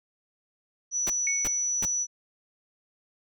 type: tone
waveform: sine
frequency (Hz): 5920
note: F#8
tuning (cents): 0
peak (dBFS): -25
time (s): 0.91-2.07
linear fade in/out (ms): 50
type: noise bursts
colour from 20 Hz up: pink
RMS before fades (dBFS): -33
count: 3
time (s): 1.07-1.851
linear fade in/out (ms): 0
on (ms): 27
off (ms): 350
type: tone with exponential decay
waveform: sine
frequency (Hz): 2217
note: C#7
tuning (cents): 0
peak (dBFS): -25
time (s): 1.27-1.72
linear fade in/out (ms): 1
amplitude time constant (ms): 96
effects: none